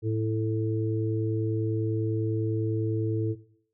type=harmonic tone; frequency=110 Hz; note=A2; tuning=in tune; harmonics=1 / 3 / 4; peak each=-26 / -31 / -32 dBFS; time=0.02-3.36 s; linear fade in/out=50 ms; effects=noise-tail reverb RT60 0.6 s tail -17 dB re dry